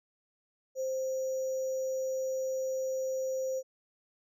sine tone with sample-and-hold, 523.3 Hz, C5, in tune, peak -30 dBFS, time 0.75-3.63 s, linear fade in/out 50 ms, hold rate 6300 Hz, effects low-pass 11000 Hz 12 dB/octave

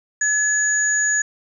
sine tone pair together, 1700 / 6800 Hz, G#6 / G#8, +40 / +40 cents, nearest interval 2 octaves, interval 2400 cents, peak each -19 dBFS, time 0.21-1.22 s, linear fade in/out 5 ms, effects none

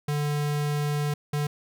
square tone bursts at uneven times, 147.1 Hz, D3, 3 cents sharp, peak -25 dBFS, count 2, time 0.08-1.14 / 1.33-1.47 s, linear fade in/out 5 ms, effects none

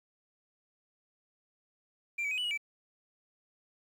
sine tone with pitch steps, 2368 / 2279 / 2518 / 2964 / 2898 / 2315 Hz, D7 / C#7 / D#7 / F#7 / F#7 / D7, +14 / +47 / +20 / +2 / -37 / -25 cents, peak -28 dBFS, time 2.18-2.576 s, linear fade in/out 10 ms, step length 66 ms, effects tanh soft clip ceiling -30 dBFS + 10-bit

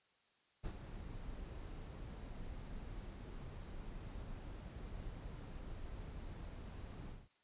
brown noise with ADSR envelope, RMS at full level -41 dBFS, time 0.63-7.29 s, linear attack 28 ms, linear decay 69 ms, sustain -7 dB, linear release 220 ms, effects white hiss -75 dBFS RMS until 7.43 s + resampled to 8000 Hz

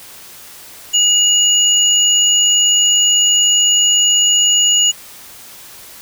sine tone pair together, 2886 / 6864 Hz, F#7 / A8, -44 / -44 cents, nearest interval octave + minor third, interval 1500 cents, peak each -12 dBFS, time 0.93-4.92 s, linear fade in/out 20 ms, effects white hiss -37 dBFS RMS until 6.01 s

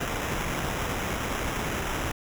pink noise with sample-and-hold, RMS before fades -30 dBFS, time 0-2.12 s, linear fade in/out 10 ms, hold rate 4410 Hz, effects none

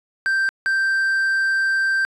triangle tone bursts at uneven times, 1568 Hz, G6, in tune, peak -15 dBFS, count 2, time 0.26-0.49 / 0.66-2.05 s, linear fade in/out 0 ms, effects resampled to 24000 Hz

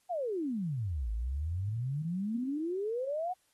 sine exponential two-way sweep, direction down then up, 753 to 52.2 to 753 Hz, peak -31 dBFS, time 0.09-3.34 s, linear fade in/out 20 ms, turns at 1.11 s, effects white hiss -72 dBFS RMS until 3.53 s + AAC 32 kbps

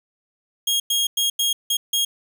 sawtooth tone bursts at uneven times, 3263 Hz, G#7, 31 cents flat, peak -15 dBFS, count 6, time 0.67-0.8 / 0.9-1.07 / 1.17-1.3 / 1.39-1.53 / 1.7-1.77 / 1.93-2.05 s, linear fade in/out 5 ms, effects none

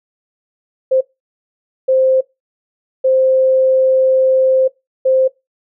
sine tone bursts at uneven times, 523.3 Hz, C5, in tune, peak -9 dBFS, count 4, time 0.91-1.01 / 1.88-2.21 / 3.04-4.68 / 5.05-5.28 s, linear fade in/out 10 ms, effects noise-tail reverb RT60 0.2 s tail -21 dB re dry

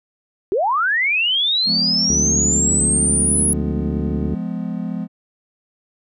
sine linear sweep, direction up, 347.9 to 10548 Hz, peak -15 dBFS, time 0.52-3.53 s, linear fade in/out 0 ms
triangle chord, F diminished, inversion none, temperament just, 174.61 / 209.5 / 251.4 Hz, F3 / Ab3 / Cb4, 0 / +15 / +31 cents, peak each -24 / -24 / -26 dBFS, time 1.65-5.08 s, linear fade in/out 50 ms
harmonic tone, 73.42 Hz, D2, in tune, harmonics 1 / 2 / 3 / 4 / 5 / 6, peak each -24 / -27 / -29 / -30 / -31 / -32 dBFS, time 2.09-4.35 s, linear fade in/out 10 ms
effects none

